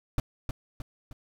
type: noise with echo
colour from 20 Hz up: brown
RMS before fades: -24 dBFS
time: 0.18-0.2 s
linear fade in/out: 2 ms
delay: 310 ms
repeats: 3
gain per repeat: -6 dB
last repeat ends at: 1.13 s
effects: none